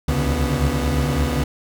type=tone cluster; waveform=30% pulse; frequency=66.6 / 71.9 / 75.4 / 141.6 / 245.6 Hz; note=C2 / D2 / D2 / C#3 / B3; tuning=+31 / -36 / +46 / +37 / -9 cents; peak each=-22 dBFS; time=0.08-1.44 s; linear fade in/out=5 ms; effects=none